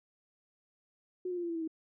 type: tone with pitch steps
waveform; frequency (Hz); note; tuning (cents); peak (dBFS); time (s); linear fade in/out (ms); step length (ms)
sine; 364.8 / 356.9 / 349.1 / 341.6 / 334.1 / 326.9 / 319.8; F#4 / F4 / F4 / F4 / E4 / E4 / D#4; -24 / +38 / -1 / -38 / +23 / -14 / +48; -33; 1.25-1.677; 5; 61
effects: none